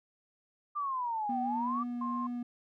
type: exponential two-way sweep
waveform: sine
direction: down then up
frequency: 1199 to 750 to 1199 Hz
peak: -31 dBFS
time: 0.75-1.84 s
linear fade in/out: 20 ms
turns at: 1.41 s
type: tone with vibrato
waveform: triangle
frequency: 241.8 Hz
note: B3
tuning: 36 cents flat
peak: -32 dBFS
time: 1.29-2.43 s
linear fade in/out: 5 ms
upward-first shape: sine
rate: 2.3 Hz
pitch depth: 11 cents each way
type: tone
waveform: sine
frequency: 1058 Hz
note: C6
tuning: 19 cents sharp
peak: -34 dBFS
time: 2.01-2.27 s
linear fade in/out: 5 ms
effects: none